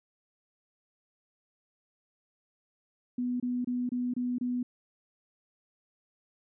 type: tone bursts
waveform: sine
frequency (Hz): 246.9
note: B3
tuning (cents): 0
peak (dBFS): -28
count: 6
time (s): 3.18-4.63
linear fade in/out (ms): 5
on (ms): 220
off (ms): 26
effects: none